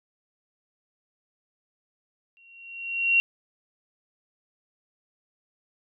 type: tone with exponential growth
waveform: sine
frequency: 2745 Hz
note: F7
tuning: 31 cents flat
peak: -15 dBFS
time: 2.37-3.2 s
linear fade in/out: 0 ms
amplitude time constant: 180 ms
effects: none